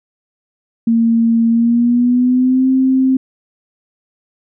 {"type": "tone with pitch glide", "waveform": "sine", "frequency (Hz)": [229.5, 262.1], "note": ["A#3", "C4"], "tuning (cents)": [-27, 3], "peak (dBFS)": -9, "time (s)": [0.87, 3.17], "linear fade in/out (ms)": 5, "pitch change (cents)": 230, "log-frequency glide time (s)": [1.49, 2.69], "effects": []}